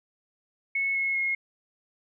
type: tone with pitch steps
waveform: sine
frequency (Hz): 2197 / 2177 / 2157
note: C#7 / C#7 / C#7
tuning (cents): -16 / -32 / -48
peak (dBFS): -24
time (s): 0.75-1.35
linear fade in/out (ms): 5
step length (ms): 200
effects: none